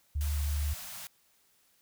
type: tone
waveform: sine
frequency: 73.42 Hz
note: D2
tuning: in tune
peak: -28 dBFS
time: 0.15-0.74 s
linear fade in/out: 10 ms
type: band-stop noise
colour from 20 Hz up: white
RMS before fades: -43 dBFS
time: 0.21-1.07 s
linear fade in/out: 0 ms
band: 220 to 580 Hz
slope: 96 dB/octave
effects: white hiss -68 dBFS RMS until 1.81 s